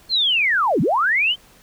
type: linear two-way sweep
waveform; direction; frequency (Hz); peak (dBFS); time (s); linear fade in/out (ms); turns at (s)
sine; down then up; 4303 to 130.81 to 3164; -15; 0.09-1.36; 50; 0.81
effects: pink hiss -51 dBFS RMS until 1.62 s